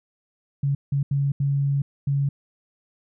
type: tone bursts at uneven times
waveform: sine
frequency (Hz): 140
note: C#3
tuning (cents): +18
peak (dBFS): -19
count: 5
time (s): 0.63-0.75 / 0.92-1.03 / 1.11-1.32 / 1.4-1.82 / 2.07-2.29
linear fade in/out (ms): 5
effects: none